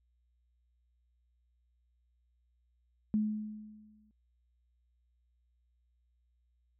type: tone with exponential decay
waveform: sine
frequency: 213.4 Hz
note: G#3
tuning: 47 cents sharp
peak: -25 dBFS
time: 3.14-4.11 s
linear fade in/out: 0 ms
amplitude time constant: 210 ms
effects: added 60 Hz sine -70 dBFS peak until 6.79 s